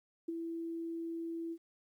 sine tone with ADSR envelope, 332.1 Hz, E4, 13 cents sharp, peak -32 dBFS, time 0.28-1.58 s, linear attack 9 ms, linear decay 15 ms, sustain -5 dB, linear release 60 ms, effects 12-bit

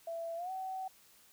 sine tone with pitch glide, 667 to 757.4 Hz, E5 to F#5, +20 to +40 cents, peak -37 dBFS, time 0.07-0.88 s, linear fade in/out 5 ms, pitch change +220 cents, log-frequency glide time 0.36-0.51 s, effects white hiss -63 dBFS RMS until 1.32 s

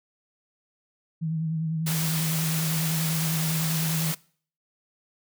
sine tone with vibrato, 160.3 Hz, E3, 48 cents flat, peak -25 dBFS, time 1.21-4.13 s, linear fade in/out 20 ms, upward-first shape sine, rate 10 Hz, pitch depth 39 cents each way
white high-pass noise, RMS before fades -30 dBFS, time 1.86-4.15 s, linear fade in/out 10 ms, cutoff 120 Hz, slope 48 dB/octave
effects noise-tail reverb RT60 0.5 s tail -23 dB re dry

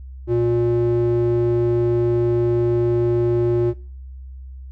square tone with band-pass filter, 118.6 Hz, A#2, 30 cents sharp, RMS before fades -18 dBFS, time 0.27-3.74 s, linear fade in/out 50 ms, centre 300 Hz, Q 7.2, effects noise-tail reverb RT60 0.4 s tail -20 dB re dry + added 65 Hz sine -33 dBFS peak until 4.71 s

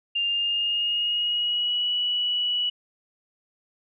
sine tone with pitch glide, 2800 to 2941 Hz, F7 to F#7, +4 to -11 cents, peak -22 dBFS, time 0.15-2.7 s, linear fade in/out 10 ms, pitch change +85 cents, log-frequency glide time 0.25-1.91 s, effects none

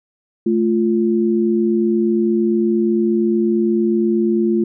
sine tone pair together, 218.8 / 347.4 Hz, A3 / F4, -9 / -9 cents, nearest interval minor sixth, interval 800 cents, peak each -16 dBFS, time 0.46-4.64 s, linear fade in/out 5 ms, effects none

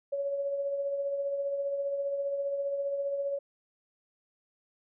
sine tone with tremolo, 560 Hz, C#5, 18 cents sharp, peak -27 dBFS, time 0.12-3.39 s, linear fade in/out 10 ms, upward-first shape triangle, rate 15 Hz, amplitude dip 45%, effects none

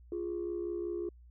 sine tone pair together, 347 / 412.4 Hz, F4 / G#4, -11 / -12 cents, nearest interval minor third, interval 299 cents, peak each -34 / -38 dBFS, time 0.12-1.09 s, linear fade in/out 2 ms, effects tanh soft clip ceiling -28 dBFS + added 60 Hz sine -53 dBFS peak until 1.3 s

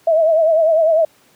sine tone with vibrato, 644 Hz, E5, 41 cents flat, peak -10 dBFS, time 0.07-1.05 s, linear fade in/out 5 ms, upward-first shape triangle, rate 10 Hz, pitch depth 89 cents each way, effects pink hiss -53 dBFS RMS until 1.35 s + high-pass 150 Hz 12 dB/octave

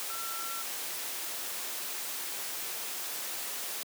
sine tone in noise, 1351 Hz, E6, 42 cents sharp, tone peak -40 dBFS, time 0.1-0.62 s, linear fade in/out 0 ms, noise white, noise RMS -37 dBFS, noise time 0-3.83 s, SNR -6 dB, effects high-pass 300 Hz 12 dB/octave

